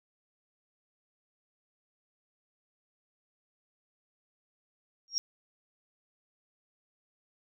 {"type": "tone with exponential growth", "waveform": "sine", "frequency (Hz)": 5588, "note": "F8", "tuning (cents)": 0, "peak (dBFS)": -22, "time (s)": [5.08, 5.18], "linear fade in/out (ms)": 0, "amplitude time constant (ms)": 20, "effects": []}